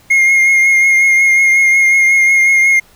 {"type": "tone with vibrato", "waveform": "triangle", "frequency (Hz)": 2139, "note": "C7", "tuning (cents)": 38, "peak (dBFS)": -5, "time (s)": [0.1, 2.8], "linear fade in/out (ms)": 10, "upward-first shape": "triangle", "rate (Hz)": 5.5, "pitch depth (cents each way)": 26, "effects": ["pink hiss -47 dBFS RMS until 2.95 s"]}